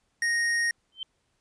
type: tone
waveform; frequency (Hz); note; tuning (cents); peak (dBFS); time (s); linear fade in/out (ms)
square; 1864.7; A#6; 0; -24; 0.22-0.71; 2
type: tone with exponential growth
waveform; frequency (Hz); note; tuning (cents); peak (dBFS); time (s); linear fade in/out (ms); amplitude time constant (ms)
sine; 3105; G7; -17; -28; 0.92-1.03; 2; 22
effects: pink hiss -73 dBFS RMS until 1.4 s + resampled to 22050 Hz